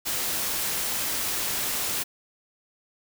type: noise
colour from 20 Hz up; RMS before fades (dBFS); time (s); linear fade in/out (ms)
white; -28; 0.05-2.04; 20
effects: none